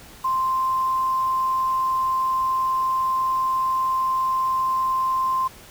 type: tone with quantisation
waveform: sine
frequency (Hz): 1045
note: C6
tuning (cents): -2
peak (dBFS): -19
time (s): 0.24-5.48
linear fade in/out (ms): 10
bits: 7
effects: pink hiss -45 dBFS RMS until 5.7 s